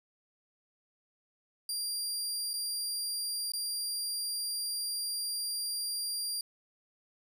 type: tone with dropouts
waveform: 25% pulse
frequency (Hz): 4773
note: D8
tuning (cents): +27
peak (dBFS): -28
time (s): 1.69-6.41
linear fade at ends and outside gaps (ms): 2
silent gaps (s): 2.533-2.538 / 3.52-3.535
effects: none